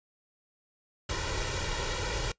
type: noise with comb filter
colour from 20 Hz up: pink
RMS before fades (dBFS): -32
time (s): 1.09-2.32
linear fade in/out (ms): 5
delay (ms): 2.1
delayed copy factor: +0.8
effects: noise-tail reverb RT60 0.1 s tail -21 dB re dry + resampled to 16000 Hz